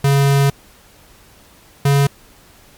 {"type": "tone pair in turn", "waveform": "square", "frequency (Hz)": [139.4, 140.37], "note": ["C#3", "C#3"], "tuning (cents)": [10, 22], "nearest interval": "unison", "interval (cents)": 12, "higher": "second", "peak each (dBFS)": -11, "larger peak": "neither", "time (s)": [[0.04, 0.5], [1.85, 2.07]], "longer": "first", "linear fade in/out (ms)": 5, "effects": ["pink hiss -47 dBFS RMS until 2.77 s", "MP3 96 kbps"]}